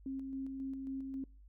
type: tone with tremolo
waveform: sine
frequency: 268.1 Hz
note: C4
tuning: 42 cents sharp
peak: -37 dBFS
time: 0.06-1.24 s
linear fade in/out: 2 ms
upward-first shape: square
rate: 3.7 Hz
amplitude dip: 30%
effects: noise-tail reverb RT60 0.4 s tail -26 dB re dry + added 50 Hz sine -55 dBFS peak until 1.48 s